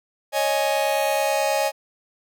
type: chord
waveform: 45% pulse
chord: C# suspended second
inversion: none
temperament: just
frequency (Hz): 554.4 / 623.7 / 831.5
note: C#5 / D#5 / G#5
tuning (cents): 0 / +4 / +2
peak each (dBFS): -24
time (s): 0.32-1.72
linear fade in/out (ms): 50
effects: none